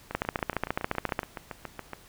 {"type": "two click trains", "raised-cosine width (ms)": 0.5, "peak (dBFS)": [-11, -20], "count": [16, 14], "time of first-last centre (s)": [[0.15, 1.192], [0.11, 1.933]], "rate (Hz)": [14.4, 7.13], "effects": ["pink hiss -54 dBFS RMS until 2.08 s"]}